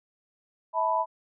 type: chord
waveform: sine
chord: E suspended fourth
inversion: none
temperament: equal with one note detuned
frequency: 648.7 / 880 / 987.8 Hz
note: E5 / A5 / B5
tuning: -28 / 0 / 0 cents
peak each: -29 / -29 / -25 dBFS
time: 0.73-1.06 s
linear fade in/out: 50 ms
effects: none